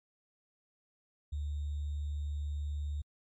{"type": "tone with sample-and-hold", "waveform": "sine", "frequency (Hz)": 73.42, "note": "D2", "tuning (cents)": 0, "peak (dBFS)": -33, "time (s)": [1.32, 3.02], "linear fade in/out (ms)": 10, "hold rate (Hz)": 3675, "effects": ["MP3 48 kbps"]}